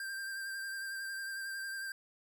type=tone with vibrato; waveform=square; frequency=1582 Hz; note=G6; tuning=15 cents sharp; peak=-39 dBFS; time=0-1.92 s; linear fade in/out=2 ms; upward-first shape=sine; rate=11 Hz; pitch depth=24 cents each way; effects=none